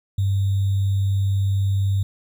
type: tone with sample-and-hold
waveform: sine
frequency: 98 Hz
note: G2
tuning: in tune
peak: -17 dBFS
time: 0.18-2.03 s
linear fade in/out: 5 ms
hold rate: 3675 Hz
effects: none